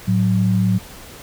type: tone pair together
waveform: sine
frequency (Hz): 110 / 185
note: A2 / F#3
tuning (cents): 0 / 0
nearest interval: major sixth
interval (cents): 900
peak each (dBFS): -17 / -16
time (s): 0.07-0.79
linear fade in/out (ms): 20
effects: pink hiss -39 dBFS RMS until 1.22 s